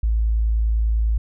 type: tone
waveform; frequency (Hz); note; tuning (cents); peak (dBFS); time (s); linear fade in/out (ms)
sine; 55; A1; 0; -16; 0.03-1.18; 5
effects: none